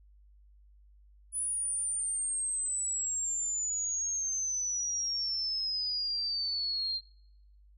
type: exponential sweep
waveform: sine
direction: down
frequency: 9956 to 4164 Hz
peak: -30 dBFS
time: 1.32-7.01 s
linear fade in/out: 50 ms
effects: noise-tail reverb RT60 0.9 s tail -26 dB re dry + added 50 Hz sine -56 dBFS peak until 7.77 s